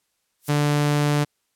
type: noise with exponential growth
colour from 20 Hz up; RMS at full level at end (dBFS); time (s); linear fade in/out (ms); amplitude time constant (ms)
violet; -27; 0.39-0.49; 2; 20
type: tone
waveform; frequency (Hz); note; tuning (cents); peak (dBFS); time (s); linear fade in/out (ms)
sawtooth; 146.83; D3; 0; -14; 0.48-1.25; 20
effects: white hiss -72 dBFS RMS until 1.55 s + low-pass 12000 Hz 12 dB/octave